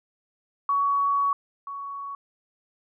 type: tone pair in turn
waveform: sine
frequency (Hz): 1124 / 1118.8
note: C#6 / C#6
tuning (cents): +24 / +16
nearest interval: unison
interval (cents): 8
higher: first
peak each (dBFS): -20 / -32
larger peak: first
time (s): 0.69-1.33 / 1.67-2.15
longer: first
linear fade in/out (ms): 2
effects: none